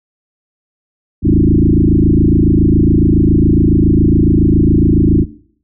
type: tone with frequency modulation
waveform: sine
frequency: 189.6 Hz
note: F#3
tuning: 43 cents sharp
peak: -6 dBFS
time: 1.22-5.26 s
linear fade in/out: 50 ms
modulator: 27.2 Hz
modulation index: 5.4
effects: noise-tail reverb RT60 0.6 s tail -20 dB re dry